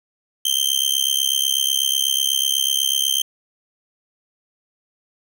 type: tone with amplitude modulation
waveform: sawtooth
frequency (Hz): 3136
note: G7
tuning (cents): 0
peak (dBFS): -10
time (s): 0.45-3.22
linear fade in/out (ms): 5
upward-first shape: sine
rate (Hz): 68.1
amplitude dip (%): 100
effects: none